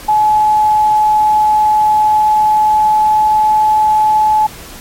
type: tone with pitch glide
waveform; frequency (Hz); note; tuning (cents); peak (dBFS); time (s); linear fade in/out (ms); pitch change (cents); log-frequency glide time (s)
sine; 853 to 857.9; G#5 to A5; +46 to -44; -7; 0.08-4.47; 10; +10; 1.69-3.66
effects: pink hiss -32 dBFS RMS until 4.8 s + MP3 64 kbps

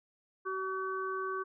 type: harmonic tone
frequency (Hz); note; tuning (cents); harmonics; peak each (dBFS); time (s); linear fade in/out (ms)
380; F#4; +46; 1 / 3 / 4; -37 / -36 / -41; 0.45-1.44; 20
effects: none

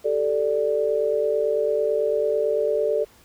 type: chord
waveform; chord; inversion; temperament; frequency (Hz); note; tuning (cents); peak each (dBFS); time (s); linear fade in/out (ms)
sine; G suspended second; none; just; 392 / 441 / 588; G4 / A4 / D5; 0 / +4 / +2; -28 / -22 / -23; 0.04-3.05; 20
effects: pink hiss -54 dBFS RMS until 3.24 s

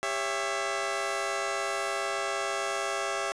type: chord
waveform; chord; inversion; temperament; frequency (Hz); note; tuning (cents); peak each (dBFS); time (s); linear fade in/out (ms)
15% pulse; C# diminished; second; just; 399.1 / 554.4 / 665.2; G4 / C#5 / E5; +31 / 0 / +16; -28 / -28 / -26; 0.03-3.32; 0
effects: resampled to 22050 Hz + 8-bit

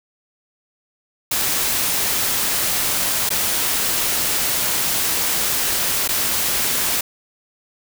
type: noise with dropouts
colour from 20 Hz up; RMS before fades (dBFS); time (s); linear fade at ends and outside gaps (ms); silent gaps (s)
white; -20; 1.31-7.01; 5; 3.292-3.303 / 6.078-6.088
effects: none

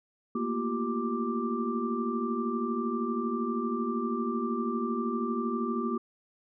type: tone cluster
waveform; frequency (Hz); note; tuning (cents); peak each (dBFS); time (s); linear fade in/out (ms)
sine; 223.6 / 236.3 / 347.6 / 387.3 / 1178; A3 / A#3 / F4 / G4 / D6; +28 / +24 / -8 / -21 / +5; -38 / -31 / -36 / -35 / -35; 0.35-5.98; 5
effects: none

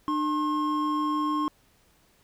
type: tone pair together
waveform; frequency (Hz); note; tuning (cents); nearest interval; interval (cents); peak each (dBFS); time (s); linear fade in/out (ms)
triangle; 301.1 / 1072.2; D4 / C6; +43 / +42; octave + minor seventh; 2199; -25 / -25; 0.08-1.48; 0
effects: pink hiss -63 dBFS RMS until 2.23 s

